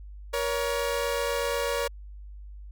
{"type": "tone pair together", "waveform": "sawtooth", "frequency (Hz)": [473.9, 562], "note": ["A#4", "C#5"], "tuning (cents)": [28, 24], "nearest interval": "minor third", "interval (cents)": 296, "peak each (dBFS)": -25, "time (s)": [0.33, 1.88], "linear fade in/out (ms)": 10, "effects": ["added 50 Hz sine -40 dBFS peak until 2.71 s"]}